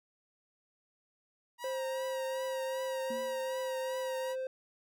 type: tone with vibrato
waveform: sawtooth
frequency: 953 Hz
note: A#5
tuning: 38 cents sharp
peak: -37 dBFS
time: 1.58-4.36 s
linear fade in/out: 50 ms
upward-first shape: triangle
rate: 2.6 Hz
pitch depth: 56 cents each way
type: tone with pitch glide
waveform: triangle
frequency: 526 to 521.2 Hz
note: C5 to C5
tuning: +9 to -7 cents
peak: -32 dBFS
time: 1.64-4.47 s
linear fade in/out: 2 ms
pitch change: -16 cents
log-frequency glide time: 3.21-3.68 s
type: tone with exponential decay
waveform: sine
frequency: 233.1 Hz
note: A#3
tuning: in tune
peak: -38 dBFS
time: 3.1-3.55 s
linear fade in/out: 5 ms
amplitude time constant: 96 ms
effects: none